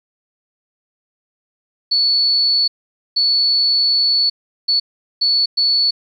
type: tone bursts at uneven times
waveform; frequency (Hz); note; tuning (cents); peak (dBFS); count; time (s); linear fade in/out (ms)
sine; 4435; C#8; 0; -12; 5; 1.91-2.68 / 3.16-4.3 / 4.68-4.8 / 5.21-5.46 / 5.57-5.91; 10
effects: 9-bit